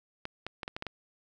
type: clicks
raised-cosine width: 0.3 ms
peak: -20 dBFS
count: 7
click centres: 0.254 / 0.466 / 0.632 / 0.679 / 0.765 / 0.824 / 0.867 s
effects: none